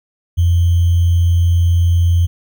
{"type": "tone with sample-and-hold", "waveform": "sine", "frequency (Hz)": 86.2, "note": "F2", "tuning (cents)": -22, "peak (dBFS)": -9, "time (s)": [0.37, 2.27], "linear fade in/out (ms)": 20, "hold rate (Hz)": 3150, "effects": []}